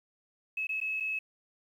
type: tone with dropouts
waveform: sine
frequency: 2583 Hz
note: E7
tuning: 36 cents flat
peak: -30 dBFS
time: 0.57-1.19 s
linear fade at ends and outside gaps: 5 ms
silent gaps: 0.67-0.691 / 0.803-0.813 / 1.001-1.005 s
effects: 10-bit